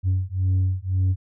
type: beating tone pair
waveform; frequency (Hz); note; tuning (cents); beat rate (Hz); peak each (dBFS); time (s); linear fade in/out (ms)
sine; 92.5 / 94.4; F#2 / F#2; 0 / +35; 1.9; -20; 0.03-1.16; 50
effects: tanh soft clip ceiling -16 dBFS